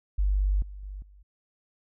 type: tone with level steps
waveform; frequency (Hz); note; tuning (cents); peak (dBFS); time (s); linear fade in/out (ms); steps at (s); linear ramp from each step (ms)
sine; 49; G1; 0; -21 / -38 / -35 / -50; 0.18-1.23; 10; 0.62 / 0.83 / 1.02; 2
effects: none